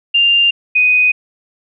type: tone pair in turn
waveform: sine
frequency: 2794 / 2494 Hz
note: F7 / D#7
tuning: 0 / +3 cents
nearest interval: major second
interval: 197 cents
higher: first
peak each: -8 dBFS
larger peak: neither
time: 0.14-0.51 / 0.75-1.12 s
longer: neither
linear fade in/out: 10 ms
effects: none